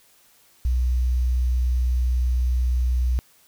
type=tone with quantisation; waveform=sine; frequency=61.9 Hz; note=B1; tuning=5 cents sharp; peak=-18 dBFS; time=0.65-3.19 s; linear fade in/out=0 ms; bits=8; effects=white hiss -57 dBFS RMS until 3.47 s